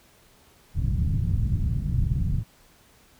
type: low-pass noise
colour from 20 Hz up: white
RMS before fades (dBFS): -24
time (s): 0.74-2.44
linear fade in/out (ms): 50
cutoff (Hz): 140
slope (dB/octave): 24
effects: pink hiss -57 dBFS RMS until 3.19 s